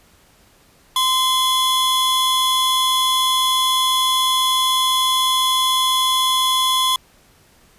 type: tone pair together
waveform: 45% pulse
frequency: 1036 / 3382 Hz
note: C6 / G#7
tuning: -17 / +31 cents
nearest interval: octave + minor sixth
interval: 2048 cents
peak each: -18 dBFS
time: 0.96-6.96 s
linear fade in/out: 2 ms
effects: pink hiss -53 dBFS RMS until 7.78 s + resampled to 32000 Hz